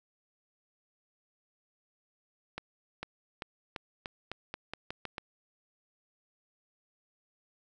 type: accelerating click train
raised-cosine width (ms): 0.3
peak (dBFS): -21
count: 11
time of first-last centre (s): 2.58-5.182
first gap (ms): 450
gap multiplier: 0.87
effects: none